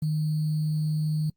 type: tone with sample-and-hold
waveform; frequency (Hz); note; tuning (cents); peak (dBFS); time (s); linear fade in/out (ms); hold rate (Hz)
sine; 154.2; D#3; -15; -23; 0.02-1.3; 5; 4410
effects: noise-tail reverb RT60 0.1 s tail -26 dB re dry + Opus 32 kbps